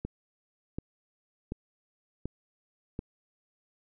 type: click train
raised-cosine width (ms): 3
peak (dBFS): -21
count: 5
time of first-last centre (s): 0.05-2.991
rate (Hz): 1.36
effects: none